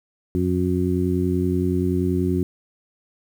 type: harmonic tone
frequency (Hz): 90.5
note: F#2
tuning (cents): -38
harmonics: 1 / 2 / 3 / 4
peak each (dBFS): -24 / -24 / -24 / -24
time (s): 0.35-2.43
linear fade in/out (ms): 0
effects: 8-bit